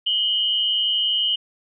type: tone pair together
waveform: sine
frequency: 2906 / 3117 Hz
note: F#7 / G7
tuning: -32 / -11 cents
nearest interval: minor second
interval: 121 cents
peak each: -21 dBFS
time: 0.06-1.36 s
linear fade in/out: 10 ms
effects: none